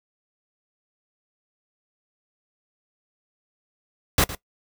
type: noise with echo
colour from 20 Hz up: pink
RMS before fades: -18 dBFS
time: 4.18-4.24 s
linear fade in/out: 2 ms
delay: 110 ms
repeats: 1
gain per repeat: -15 dB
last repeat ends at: 4.35 s
effects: noise-tail reverb RT60 0.1 s tail -18 dB re dry